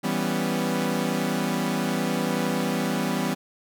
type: chord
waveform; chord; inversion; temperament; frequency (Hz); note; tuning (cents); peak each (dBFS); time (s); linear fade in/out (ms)
sawtooth; C# half-diminished seventh; first; equal; 164.81 / 196 / 246.9 / 277.2; E3 / G3 / B3 / C#4; 0 / 0 / 0 / 0; -26 / -24 / -24 / -28; 0.03-3.35; 20
effects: none